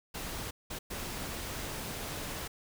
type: noise bursts at uneven times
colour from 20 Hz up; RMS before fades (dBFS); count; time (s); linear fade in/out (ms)
pink; -39; 3; 0.14-0.51 / 0.7-0.79 / 0.9-2.48; 10
effects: none